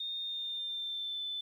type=tone with pitch glide; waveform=sine; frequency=3662 to 3519 Hz; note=A#7 to A7; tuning=-32 to 0 cents; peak=-35 dBFS; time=0-1.41 s; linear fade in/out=5 ms; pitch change=-68 cents; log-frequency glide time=0.2-1.23 s; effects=11-bit